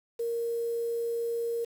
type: tone with quantisation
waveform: sine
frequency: 466.2 Hz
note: A#4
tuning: in tune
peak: -28 dBFS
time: 0.19-1.65 s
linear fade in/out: 10 ms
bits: 8
effects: none